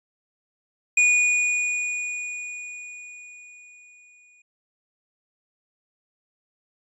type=tone with exponential decay; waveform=square; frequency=2457 Hz; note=D#7; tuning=22 cents flat; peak=-15 dBFS; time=0.97-4.42 s; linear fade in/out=5 ms; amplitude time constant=750 ms; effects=resampled to 24000 Hz